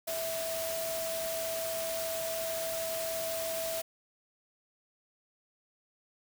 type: tone in noise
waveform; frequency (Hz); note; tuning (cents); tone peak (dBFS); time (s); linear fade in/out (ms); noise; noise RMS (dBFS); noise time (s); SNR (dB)
sine; 655; E5; -11; -34; 0.07-3.82; 10; white; -38; 0.07-3.82; +1
effects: none